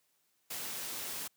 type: noise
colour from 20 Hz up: white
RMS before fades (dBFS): -40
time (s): 0.5-1.28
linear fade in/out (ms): 10
effects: white hiss -75 dBFS RMS until 1.36 s + high-pass 100 Hz 12 dB/octave